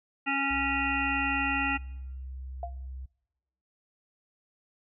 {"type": "harmonic tone", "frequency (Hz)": 275.9, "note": "C#4", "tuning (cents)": -8, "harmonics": [1, 3, 5, 7, 9, 10], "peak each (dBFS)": [-33, -33, -33, -33, -33, -33], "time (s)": [0.26, 1.78], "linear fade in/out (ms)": 20}
{"type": "tone with pitch glide", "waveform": "sine", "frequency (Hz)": [65.41, 65.03], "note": ["C2", "C2"], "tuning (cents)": [0, -10], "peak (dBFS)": -37, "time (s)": [0.5, 3.06], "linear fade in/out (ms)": 10, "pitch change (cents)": -10, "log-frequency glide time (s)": [1.73, 2.83]}
{"type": "tone with exponential decay", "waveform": "sine", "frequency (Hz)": 694, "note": "F5", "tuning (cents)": -11, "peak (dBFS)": -29, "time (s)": [2.63, 2.76], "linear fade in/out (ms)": 2, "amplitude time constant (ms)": 27}
{"effects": ["noise-tail reverb RT60 0.9 s tail -24 dB re dry"]}